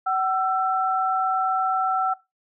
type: tone pair together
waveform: sine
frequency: 757 / 1336 Hz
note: F#5 / E6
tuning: +39 / +23 cents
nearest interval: minor seventh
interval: 984 cents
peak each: -23 dBFS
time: 0.06-2.14 s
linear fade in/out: 10 ms
effects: noise-tail reverb RT60 0.2 s tail -18 dB re dry